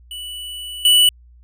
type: tone with level steps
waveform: square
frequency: 2961 Hz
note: F#7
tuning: 1 cent sharp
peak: -29 / -10 dBFS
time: 0.11-1.09 s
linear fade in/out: 2 ms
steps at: 0.85 s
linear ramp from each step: 2 ms
effects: added 60 Hz sine -44 dBFS peak until 1.43 s